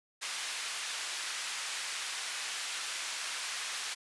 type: band-pass noise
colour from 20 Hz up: pink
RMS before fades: -38 dBFS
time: 0.21-3.95 s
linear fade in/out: 20 ms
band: 1600 to 9700 Hz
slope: 12 dB/octave
effects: resampled to 24000 Hz